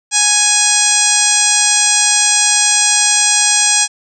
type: harmonic tone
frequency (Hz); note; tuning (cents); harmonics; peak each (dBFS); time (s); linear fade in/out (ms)
830.6; G#5; 0; 1 / 2 / 3 / 4 / 5 / 6 / 7 / 8 / 9 / 10; -22 / -22 / -20 / -20 / -22 / -20 / -16 / -19 / -17 / -16; 0.11-3.88; 50
effects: none